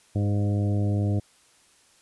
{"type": "harmonic tone with a mistuned harmonic", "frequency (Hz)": 102.3, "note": "G#2", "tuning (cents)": -26, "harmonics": [1, 2, 3, 4, 5, 6, 7], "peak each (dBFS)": [-22, -30, -32, -39, -39, -40, -44], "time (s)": [0.15, 1.2], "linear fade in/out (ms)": 10, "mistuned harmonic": 5, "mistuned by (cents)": 16, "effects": ["white hiss -59 dBFS RMS until 2.01 s", "resampled to 24000 Hz"]}